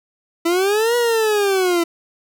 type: linear two-way sweep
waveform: 40% pulse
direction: up then down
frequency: 329.6 to 485.2 to 333.6 Hz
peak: -14 dBFS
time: 0.45-1.84 s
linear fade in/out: 10 ms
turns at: 0.96 s
effects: none